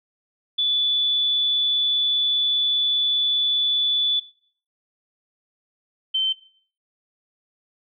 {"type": "tone pair in turn", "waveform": "sine", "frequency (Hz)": [3465, 3093], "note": ["A7", "G7"], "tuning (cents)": [-27, -24], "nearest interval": "major second", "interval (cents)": 197, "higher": "first", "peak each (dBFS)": -18, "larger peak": "neither", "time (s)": [[0.58, 4.2], [6.14, 6.33]], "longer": "first", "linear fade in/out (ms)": 10, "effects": ["noise-tail reverb RT60 0.5 s tail -18 dB re dry"]}